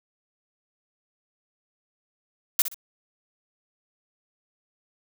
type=noise with echo; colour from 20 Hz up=blue; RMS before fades=-19 dBFS; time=2.59-2.62 s; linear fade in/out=2 ms; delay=62 ms; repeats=2; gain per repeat=-11 dB; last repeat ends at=2.744 s; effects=none

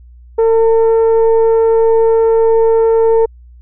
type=tone with frequency modulation; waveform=sine; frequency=451.8 Hz; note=A4; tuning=46 cents sharp; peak=-6 dBFS; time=0.38-3.26 s; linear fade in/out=10 ms; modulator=451 Hz; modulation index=0.46; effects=tanh soft clip ceiling -3 dBFS + added 60 Hz sine -36 dBFS peak until 3.61 s

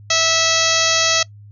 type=harmonic tone with a mistuned harmonic; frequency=653 Hz; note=E5; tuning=17 cents flat; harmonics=1 / 2 / 3 / 4 / 5 / 6 / 7 / 8 / 9 / 10; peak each=-23 / -23 / -23 / -23 / -23 / -23 / -23 / -23 / -23 / -23 dBFS; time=0.1-1.23 s; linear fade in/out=5 ms; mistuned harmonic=7; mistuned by=-42 cents; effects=noise-tail reverb RT60 0.1 s tail -22 dB re dry + added 103 Hz sine -38 dBFS peak until 1.51 s

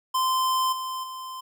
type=tone with level steps; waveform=square; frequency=1036 Hz; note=C6; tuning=17 cents flat; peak=-22 / -30 / -35 dBFS; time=0.14-1.41 s; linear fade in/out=10 ms; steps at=0.72 / 1.03 s; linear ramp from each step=10 ms; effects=none

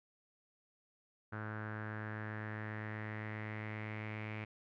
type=tone with low-pass filter sweep; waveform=sawtooth; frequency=107.6 Hz; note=A2; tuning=38 cents flat; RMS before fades=-43 dBFS; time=1.32-4.45 s; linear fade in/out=10 ms; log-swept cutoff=1500 to 2300 Hz; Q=5.4; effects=none

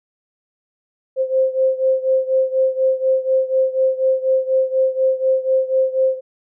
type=beating tone pair; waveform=sine; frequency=523.3 / 527.4 Hz; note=C5 / C5; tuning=0 / +14 cents; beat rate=4.1 Hz; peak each=-16 / -19 dBFS; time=1.16-6.21 s; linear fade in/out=50 ms; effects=none

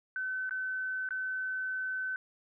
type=tone with dropouts; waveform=sine; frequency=1521 Hz; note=F#6; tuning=47 cents sharp; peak=-32 dBFS; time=0.16-2.16 s; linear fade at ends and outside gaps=1 ms; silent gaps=0.494-0.509 / 1.089-1.107 s; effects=none

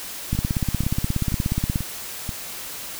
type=two click trains; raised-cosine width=5 ms; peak=-15 / -9 dBFS; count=5 / 25; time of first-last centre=0.35-2.292 / 0.33-1.759 s; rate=2.06 / 16.8 Hz; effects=white hiss -34 dBFS RMS until 2.99 s

